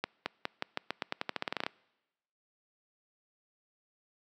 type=accelerating click train; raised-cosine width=0.3 ms; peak=-15 dBFS; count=18; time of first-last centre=0.04-1.665 s; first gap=220 ms; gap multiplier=0.88; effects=noise-tail reverb RT60 1.0 s tail -25 dB re dry + high-pass 200 Hz 12 dB/octave